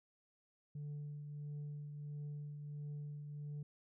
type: tone with tremolo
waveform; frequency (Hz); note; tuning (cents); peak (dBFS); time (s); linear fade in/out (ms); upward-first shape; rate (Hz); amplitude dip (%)
sine; 146.83; D3; 0; -39; 0.75-3.63; 5; triangle; 1.5; 50
effects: tanh soft clip ceiling -41 dBFS